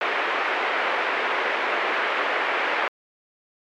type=band-pass noise; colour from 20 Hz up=white; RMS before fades=-24 dBFS; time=0.01-2.88 s; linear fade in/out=2 ms; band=360 to 2300 Hz; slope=24 dB/octave; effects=MP3 96 kbps